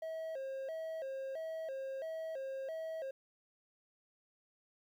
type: tone with vibrato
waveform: triangle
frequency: 587.3 Hz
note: D5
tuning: in tune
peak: -37 dBFS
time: 0.02-3.11 s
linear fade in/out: 5 ms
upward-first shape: square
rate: 1.5 Hz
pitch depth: 160 cents each way
effects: 12-bit